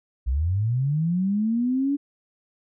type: linear sweep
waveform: sine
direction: up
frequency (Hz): 57.4 to 288.5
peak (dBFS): -20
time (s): 0.26-1.97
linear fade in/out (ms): 20
effects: none